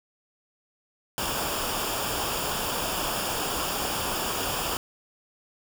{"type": "noise with comb filter", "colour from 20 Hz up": "pink", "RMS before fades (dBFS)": -29, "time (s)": [1.18, 4.77], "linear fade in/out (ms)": 0, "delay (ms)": 0.49, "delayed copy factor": -0.65, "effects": []}